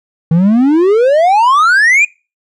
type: exponential sweep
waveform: triangle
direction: up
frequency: 157.4 to 2489 Hz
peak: -4 dBFS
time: 0.31-2.05 s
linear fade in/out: 5 ms
effects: noise-tail reverb RT60 0.3 s tail -24 dB re dry + resampled to 24000 Hz